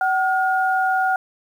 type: tone pair together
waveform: sine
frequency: 757 / 1430 Hz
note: F#5 / F6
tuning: +39 / +41 cents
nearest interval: major seventh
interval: 1102 cents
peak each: -18 / -21 dBFS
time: 0.01-1.16 s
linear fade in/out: 2 ms
effects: 8-bit